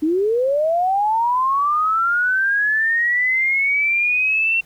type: linear sweep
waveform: sine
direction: up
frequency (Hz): 294.9 to 2723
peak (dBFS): -15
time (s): 0.02-4.61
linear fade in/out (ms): 10
effects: pink hiss -52 dBFS RMS until 4.65 s